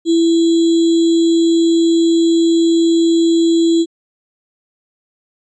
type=tone with sample-and-hold; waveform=sine; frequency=332.4 Hz; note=E4; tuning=15 cents sharp; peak=-9 dBFS; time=0.05-3.86 s; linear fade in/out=50 ms; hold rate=3675 Hz; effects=resampled to 22050 Hz